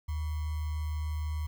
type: tone with sample-and-hold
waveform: sine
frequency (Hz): 76.8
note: D#2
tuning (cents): -22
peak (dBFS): -30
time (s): 0.08-1.47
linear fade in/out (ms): 10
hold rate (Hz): 1050
effects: none